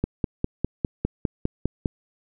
click train, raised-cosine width 3 ms, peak -9 dBFS, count 10, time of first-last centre 0.04-1.858 s, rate 4.95 Hz, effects none

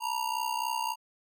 square ring-modulated tone, 932.3 Hz, A#5, in tune, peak -27 dBFS, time 0-0.96 s, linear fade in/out 50 ms, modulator 31.8 Hz, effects none

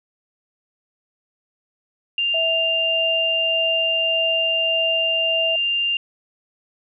sine tone, 2794 Hz, F7, in tune, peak -18 dBFS, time 2.18-5.97 s, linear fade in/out 2 ms
sine tone with tremolo, 655 Hz, E5, 11 cents flat, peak -22 dBFS, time 2.34-5.56 s, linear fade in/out 5 ms, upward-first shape sine, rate 1.7 Hz, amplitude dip 30%
effects none

